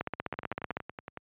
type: two click trains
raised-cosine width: 0.5 ms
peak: -17 / -24 dBFS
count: 13 / 10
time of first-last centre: 0.01-0.769 / 0.34-1.173 s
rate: 15.8 / 10.8 Hz
effects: high-pass 80 Hz 12 dB/octave + resampled to 8000 Hz